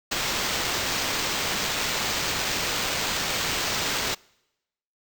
white noise with sample-and-hold, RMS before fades -27 dBFS, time 0.11-4.15 s, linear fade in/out 10 ms, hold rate 11025 Hz, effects noise-tail reverb RT60 0.9 s tail -26 dB re dry

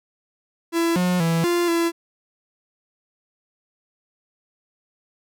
45% pulse tone with pitch steps, 334.9 / 179.9 / 165.5 / 347.6 / 336.7 Hz, E4 / F#3 / E3 / F4 / E4, +27 / -48 / +7 / -8 / +37 cents, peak -18 dBFS, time 0.72-1.92 s, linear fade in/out 50 ms, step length 240 ms, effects none

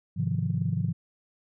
sine chord, F minor seventh, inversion first, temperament just, 104.77 / 130.96 / 157.15 / 174.61 Hz, Ab2 / C3 / Eb3 / F3, +16 / +2 / +18 / 0 cents, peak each -30 dBFS, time 0.16-0.93 s, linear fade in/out 20 ms, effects tanh soft clip ceiling -14 dBFS

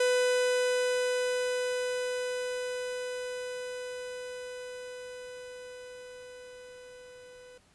45% pulse tone with level ramp, 499.1 Hz, B4, 18 cents sharp, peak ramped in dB -23 to -49 dBFS, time 0-7.58 s, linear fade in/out 5 ms, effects pink hiss -64 dBFS RMS until 7.74 s + resampled to 24000 Hz

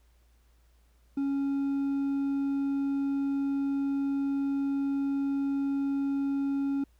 triangle tone with hard clipping, 277.2 Hz, C#4, in tune, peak -27 dBFS, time 1.17-6.84 s, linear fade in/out 5 ms, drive 5 dB, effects added 58 Hz sine -60 dBFS peak until 6.99 s + pink hiss -71 dBFS RMS until 6.99 s

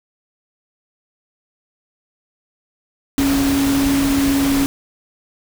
sine tone in noise, 276.6 Hz, C#4, 4 cents flat, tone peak -14 dBFS, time 3.18-4.66 s, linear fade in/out 0 ms, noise pink, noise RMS -23 dBFS, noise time 3.18-4.66 s, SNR +6 dB, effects none

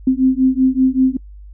sine beating tone pair, 258.2 / 263.4 Hz, C4 / C4, -23 / +12 cents, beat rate 5.2 Hz, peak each -14 dBFS, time 0.07-1.17 s, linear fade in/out 5 ms, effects noise-tail reverb RT60 0.1 s tail -25 dB re dry + added 50 Hz sine -34 dBFS peak until 1.53 s

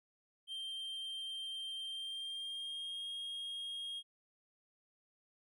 triangle tone with pitch glide, 3156 to 3254 Hz, G7 to G#7, +11 to -36 cents, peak -39 dBFS, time 0.47-4.03 s, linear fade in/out 50 ms, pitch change +53 cents, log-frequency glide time 1.85-3.1 s, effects none

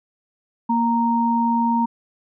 sine tone pair together, 233.8 / 929.5 Hz, A#3 / A#5, +5 / -5 cents, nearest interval 2 octaves, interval 2390 cents, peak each -19 dBFS, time 0.69-1.86 s, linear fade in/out 10 ms, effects none

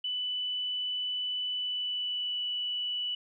sine tone with pitch glide, 2986 to 2960 Hz, F#7 to F#7, +15 to 0 cents, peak -30 dBFS, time 0.04-3.15 s, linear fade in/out 5 ms, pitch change -15 cents, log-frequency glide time 1.54-2.42 s, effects none

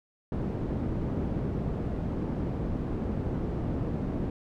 white low-pass noise, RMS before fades -31 dBFS, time 0.32-4.3 s, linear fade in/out 2 ms, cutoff 260 Hz, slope 12 dB/octave, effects none

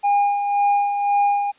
triangle tone with tremolo, 812 Hz, G#5, 39 cents flat, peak -12 dBFS, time 0.03-1.52 s, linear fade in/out 20 ms, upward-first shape sine, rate 1.9 Hz, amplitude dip 50%, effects white hiss -55 dBFS RMS until 1.58 s + resampled to 8000 Hz

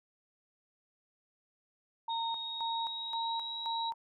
sine tone with tremolo, 916 Hz, A#5, 31 cents flat, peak -33 dBFS, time 2.08-3.94 s, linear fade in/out 5 ms, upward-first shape square, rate 1.9 Hz, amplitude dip 75%
sine tone with pitch glide, 3729 to 3865 Hz, A#7 to B7, 0 to -38 cents, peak -37 dBFS, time 2.09-3.91 s, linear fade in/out 20 ms, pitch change +62 cents, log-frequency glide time 2.29-3.56 s
effects none

